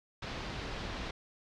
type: low-pass noise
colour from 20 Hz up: pink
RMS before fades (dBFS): -40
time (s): 0.22-1.11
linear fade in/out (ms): 5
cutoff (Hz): 4800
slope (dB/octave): 24
effects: none